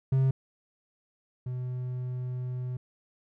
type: tone pair in turn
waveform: triangle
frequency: 132.8 / 125.78 Hz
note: C3 / B2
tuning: +26 / +32 cents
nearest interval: minor second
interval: 94 cents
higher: first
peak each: -19 / -29 dBFS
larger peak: first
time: 0.12-0.31 / 1.46-2.77 s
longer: second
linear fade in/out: 5 ms
effects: none